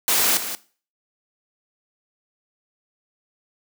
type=noise with echo; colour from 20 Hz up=white; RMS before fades=-19 dBFS; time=0.08-0.37 s; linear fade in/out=0 ms; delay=180 ms; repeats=1; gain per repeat=-10 dB; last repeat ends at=0.55 s; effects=noise-tail reverb RT60 0.4 s tail -18 dB re dry + high-pass 200 Hz 12 dB/octave